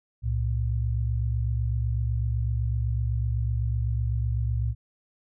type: tone pair together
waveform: sine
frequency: 65.95 / 113.9 Hz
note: C2 / A#2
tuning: +14 / -40 cents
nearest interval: major sixth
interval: 946 cents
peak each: -26 dBFS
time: 0.22-4.75 s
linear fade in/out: 50 ms
effects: none